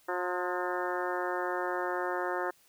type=harmonic tone with a mistuned harmonic; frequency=179.8 Hz; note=F#3; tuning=49 cents flat; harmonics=2 / 3 / 4 / 5 / 6 / 7 / 8 / 9 / 10; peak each=-35 / -37 / -38 / -39 / -40 / -40 / -41 / -42 / -42 dBFS; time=0.08-2.51 s; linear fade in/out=10 ms; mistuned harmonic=6; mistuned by=-45 cents; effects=white hiss -64 dBFS RMS until 2.68 s